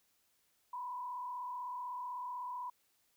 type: tone with frequency modulation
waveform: sine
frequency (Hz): 989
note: B5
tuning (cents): +2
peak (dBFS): -39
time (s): 0.73-2.7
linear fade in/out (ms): 5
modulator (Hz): 36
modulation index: 0.75
effects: white hiss -75 dBFS RMS until 3.16 s

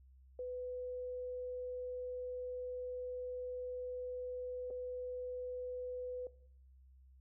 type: tone with dropouts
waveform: sine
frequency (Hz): 500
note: B4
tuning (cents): +21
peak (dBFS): -39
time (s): 0.39-6.27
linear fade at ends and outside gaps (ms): 2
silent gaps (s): 4.704-4.708
effects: noise-tail reverb RT60 0.6 s tail -18 dB re dry + added 65 Hz sine -59 dBFS peak until 7.2 s

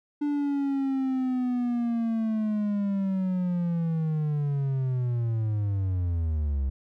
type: linear sweep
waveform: triangle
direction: down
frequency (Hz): 293.7 to 65.41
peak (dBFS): -22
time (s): 0.21-6.7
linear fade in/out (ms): 10
effects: none

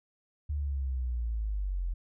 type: linear sweep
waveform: sine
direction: down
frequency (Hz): 74.7 to 41.8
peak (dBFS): -29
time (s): 0.49-1.94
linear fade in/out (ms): 10
effects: none

